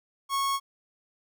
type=tone; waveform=45% pulse; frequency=1100 Hz; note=C#6; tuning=14 cents flat; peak=-25 dBFS; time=0.29-0.6 s; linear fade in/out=50 ms; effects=none